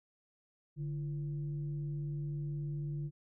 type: tone with frequency modulation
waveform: sine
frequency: 146.9 Hz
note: D3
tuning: 1 cent sharp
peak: -35 dBFS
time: 0.76-3.11 s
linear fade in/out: 50 ms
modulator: 190 Hz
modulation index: 0.35
effects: none